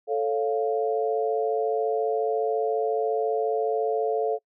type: chord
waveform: sine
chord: A augmented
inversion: none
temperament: equal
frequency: 440 / 554.4 / 698.5 Hz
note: A4 / C#5 / E#5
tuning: 0 / 0 / 0 cents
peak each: -24 / -30 / -28 dBFS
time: 0.07-4.39 s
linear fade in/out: 50 ms
effects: noise-tail reverb RT60 0.1 s tail -26 dB re dry